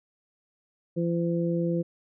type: harmonic tone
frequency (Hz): 170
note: F3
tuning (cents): -46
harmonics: 1 / 2 / 3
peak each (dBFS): -26 / -29 / -31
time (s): 0.96-1.83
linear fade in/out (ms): 20
effects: none